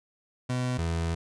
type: tone pair in turn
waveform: 30% pulse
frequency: 125.6 / 83.19 Hz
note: B2 / E2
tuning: +30 / +16 cents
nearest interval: perfect fifth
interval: 714 cents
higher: first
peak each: -24 dBFS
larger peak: neither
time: 0.49-0.78 / 0.78-1.15 s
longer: second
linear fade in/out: 10 ms
effects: resampled to 22050 Hz